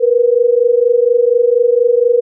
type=tone pair together; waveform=sine; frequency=468.6 / 492.8 Hz; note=A#4 / B4; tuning=+9 / -4 cents; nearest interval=minor second; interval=87 cents; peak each=-11 dBFS; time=0-2.21 s; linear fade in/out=20 ms; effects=none